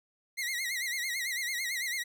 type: tone with vibrato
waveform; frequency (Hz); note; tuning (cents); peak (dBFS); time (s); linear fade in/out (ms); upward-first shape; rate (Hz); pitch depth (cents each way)
sawtooth; 2019; B6; +38; -28; 0.37-2.04; 20; sine; 9; 120
effects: none